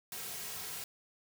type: noise with comb filter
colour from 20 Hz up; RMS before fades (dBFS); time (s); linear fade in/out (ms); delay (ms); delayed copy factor
white; -42; 0.12-0.84; 2; 3.4; -0.6
effects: none